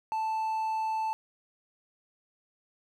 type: tone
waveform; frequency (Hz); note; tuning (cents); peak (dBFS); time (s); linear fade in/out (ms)
triangle; 880; A5; 0; -26; 0.12-1.13; 0
effects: none